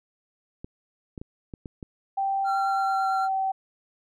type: clicks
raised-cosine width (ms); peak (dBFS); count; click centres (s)
3; -24; 6; 0.645 / 1.178 / 1.215 / 1.538 / 1.658 / 1.828
type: tone with pitch glide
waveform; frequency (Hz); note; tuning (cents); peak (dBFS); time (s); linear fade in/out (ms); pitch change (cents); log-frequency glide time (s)
sine; 782 to 768.6; G5 to G5; -4 to -34; -23; 2.17-3.52; 10; -30; 2.69-3.12
type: tone with vibrato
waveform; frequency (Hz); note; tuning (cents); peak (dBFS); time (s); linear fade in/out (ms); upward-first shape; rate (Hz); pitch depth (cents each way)
triangle; 1369; F6; -35; -26; 2.44-3.29; 50; triangle; 9; 18
effects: none